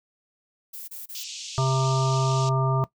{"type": "noise bursts", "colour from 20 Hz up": "violet", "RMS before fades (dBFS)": -38, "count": 3, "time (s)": [0.73, 1.238], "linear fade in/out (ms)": 10, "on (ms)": 150, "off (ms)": 29}
{"type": "band-pass noise", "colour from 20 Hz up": "white", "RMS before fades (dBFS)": -37, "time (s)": [1.15, 2.49], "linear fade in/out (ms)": 0, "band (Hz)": [2700, 7100], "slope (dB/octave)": 48}
{"type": "harmonic tone", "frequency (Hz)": 132.4, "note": "C3", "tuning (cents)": 21, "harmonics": [1, 3, 5, 7, 9], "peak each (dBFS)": [-21, -32, -30, -31, -29], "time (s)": [1.58, 2.84], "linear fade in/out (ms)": 0}
{"effects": ["noise-tail reverb RT60 0.1 s tail -18 dB re dry"]}